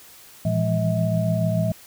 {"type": "tone cluster", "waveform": "sine", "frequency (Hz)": [114.4, 162.5, 169.5, 206.7, 641], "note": ["A#2", "E3", "E3", "G#3", "E5"], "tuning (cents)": [-32, -24, 49, -8, -49], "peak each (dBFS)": [-23, -32, -23, -29, -26], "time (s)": [0.45, 1.72], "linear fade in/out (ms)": 5, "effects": ["white hiss -47 dBFS RMS until 1.86 s"]}